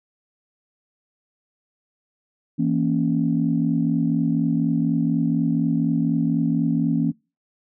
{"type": "chord", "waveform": "sine", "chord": "A# diminished", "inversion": "second", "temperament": "equal", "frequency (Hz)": [164.81, 233.1, 277.2], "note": ["E3", "A#3", "C#4"], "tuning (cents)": [0, 0, 0], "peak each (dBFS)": -22, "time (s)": [2.58, 7.12], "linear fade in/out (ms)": 20, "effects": ["noise-tail reverb RT60 0.3 s tail -25 dB re dry", "tanh soft clip ceiling -8 dBFS"]}